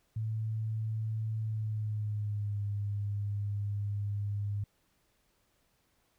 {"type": "tone with pitch glide", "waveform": "sine", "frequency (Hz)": [110, 102.04], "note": ["A2", "G#2"], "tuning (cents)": [0, -30], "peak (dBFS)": -31, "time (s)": [0.16, 4.64], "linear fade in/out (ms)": 5, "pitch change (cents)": -130, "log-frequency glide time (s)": [1.4, 2.62], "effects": ["pink hiss -73 dBFS RMS until 6.18 s"]}